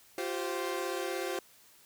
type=chord; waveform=sawtooth; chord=F suspended second; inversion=none; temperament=equal with one note detuned; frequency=349.2 / 385.7 / 523.3 Hz; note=F4 / G4 / C5; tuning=0 / -28 / 0 cents; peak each=-33 / -33 / -34 dBFS; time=0.18-1.39 s; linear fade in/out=2 ms; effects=white hiss -60 dBFS RMS until 1.85 s